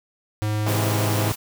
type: tone with pitch glide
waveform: square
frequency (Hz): 106.3 to 105.69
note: G#2 to G#2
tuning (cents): +41 to +31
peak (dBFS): -22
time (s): 0.42-1.32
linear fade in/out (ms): 0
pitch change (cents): -10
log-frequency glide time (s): 0.58-1.16
type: chord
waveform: 10% pulse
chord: C augmented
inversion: none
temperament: equal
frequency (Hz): 130.81 / 164.81 / 207.7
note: C3 / E3 / G#3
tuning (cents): 0 / 0 / 0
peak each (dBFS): -21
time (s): 0.66-1.32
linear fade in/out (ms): 5
type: noise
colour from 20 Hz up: white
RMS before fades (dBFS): -32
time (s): 0.67-1.36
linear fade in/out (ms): 20
effects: none